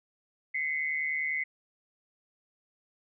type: tone pair together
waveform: sine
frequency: 2039 / 2189 Hz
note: C7 / C#7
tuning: -45 / -22 cents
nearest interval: minor second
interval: 123 cents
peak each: -30 / -33 dBFS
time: 0.54-1.44 s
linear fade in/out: 10 ms
effects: none